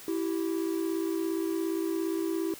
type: tone pair together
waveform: triangle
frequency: 329.6 / 386.9 Hz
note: E4 / G4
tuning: 0 / -23 cents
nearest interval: minor third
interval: 277 cents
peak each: -27 / -30 dBFS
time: 0.08-2.54 s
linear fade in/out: 2 ms
effects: tanh soft clip ceiling -18 dBFS + white hiss -47 dBFS RMS until 2.59 s